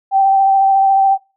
sine tone with vibrato, 779 Hz, G5, 11 cents flat, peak -8 dBFS, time 0.11-1.18 s, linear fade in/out 50 ms, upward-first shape sine, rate 14 Hz, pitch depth 16 cents each way, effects noise-tail reverb RT60 0.3 s tail -20 dB re dry

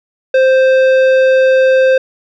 sine tone with tanh clipping, 523.3 Hz, C5, in tune, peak -8 dBFS, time 0.34-1.98 s, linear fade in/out 5 ms, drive 12 dB, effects none

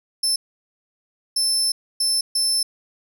30% pulse tone bursts at uneven times, 5290 Hz, E8, 5 cents sharp, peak -14 dBFS, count 4, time 0.23-0.36 / 1.36-1.72 / 2-2.21 / 2.35-2.63 s, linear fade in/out 5 ms, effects none

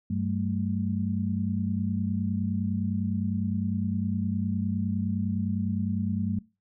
sine tone cluster, 97.5 / 190.4 / 220.2 Hz, G2 / F#3 / A3, -9 / +50 / +2 cents, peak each -30 dBFS, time 0.1-6.39 s, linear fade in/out 5 ms, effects noise-tail reverb RT60 0.3 s tail -23 dB re dry

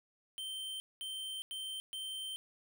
square tone bursts at uneven times, 3115 Hz, G7, 12 cents flat, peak -40 dBFS, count 4, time 0.38-0.8 / 1.01-1.42 / 1.51-1.8 / 1.93-2.36 s, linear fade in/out 0 ms, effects 13-bit

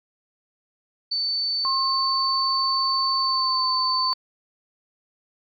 sine tone, 4523 Hz, C#8, 34 cents sharp, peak -22 dBFS, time 1.11-4.14 s, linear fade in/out 10 ms
sine tone with pitch glide, 1070 to 1034.7 Hz, C6 to C6, +38 to -20 cents, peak -23 dBFS, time 1.65-4.13 s, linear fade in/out 0 ms, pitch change -58 cents, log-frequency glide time 3.19-3.66 s
effects none

